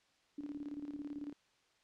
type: tone with tremolo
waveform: sine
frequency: 290.5 Hz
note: D4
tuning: 19 cents flat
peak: -39 dBFS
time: 0.38-1.33 s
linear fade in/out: 5 ms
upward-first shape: square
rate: 18 Hz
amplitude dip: 65%
effects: white hiss -72 dBFS RMS until 1.83 s + low-pass 5000 Hz 12 dB/octave

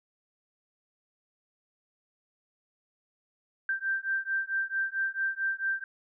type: beating tone pair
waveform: sine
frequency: 1568 / 1572.5 Hz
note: G6 / G6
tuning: 0 / +5 cents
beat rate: 4.5 Hz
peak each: -31 dBFS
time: 3.69-5.84 s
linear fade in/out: 2 ms
effects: none

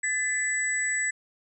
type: tone cluster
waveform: sine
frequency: 1741 / 2009 / 7860 Hz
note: A6 / B6 / B8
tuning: -19 / +29 / -9 cents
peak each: -29 dBFS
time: 0.03-1.11 s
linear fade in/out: 10 ms
effects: none

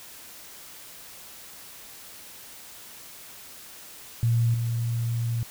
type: tone with level steps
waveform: sine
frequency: 116.7 Hz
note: A#2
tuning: 2 cents sharp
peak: -19 / -24 dBFS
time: 4.23-5.43 s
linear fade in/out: 0 ms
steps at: 4.54 s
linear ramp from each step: 2 ms
effects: white hiss -45 dBFS RMS until 5.5 s

